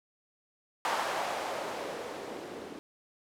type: noise with low-pass filter sweep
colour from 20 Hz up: violet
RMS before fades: -36 dBFS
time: 0.85-2.79 s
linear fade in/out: 0 ms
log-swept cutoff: 910 to 320 Hz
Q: 1.7
effects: none